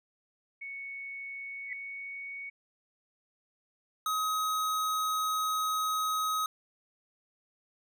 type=tone with pitch glide; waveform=sine; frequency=2217 to 2230 Hz; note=C#7 to C#7; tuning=0 to +10 cents; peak=-38 dBFS; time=0.61-2.5 s; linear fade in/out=10 ms; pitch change=+10 cents; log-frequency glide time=1.34-2.33 s
type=tone with exponential growth; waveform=sine; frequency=1996 Hz; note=B6; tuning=18 cents sharp; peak=-31 dBFS; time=1.64-1.73 s; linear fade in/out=2 ms; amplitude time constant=18 ms
type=tone; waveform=square; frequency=1266 Hz; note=D#6; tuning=30 cents sharp; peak=-29 dBFS; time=4.06-6.46 s; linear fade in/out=2 ms
effects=none